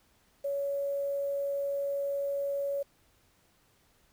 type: tone with quantisation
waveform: sine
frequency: 561 Hz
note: C#5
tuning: 21 cents sharp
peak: -29 dBFS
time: 0.44-2.83 s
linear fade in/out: 10 ms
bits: 9
effects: pink hiss -67 dBFS RMS until 4.12 s